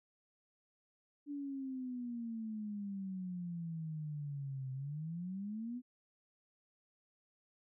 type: exponential two-way sweep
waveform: sine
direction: down then up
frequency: 291.7 to 130 to 253.5 Hz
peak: -39 dBFS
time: 1.26-5.82 s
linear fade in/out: 50 ms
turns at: 4.72 s
effects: none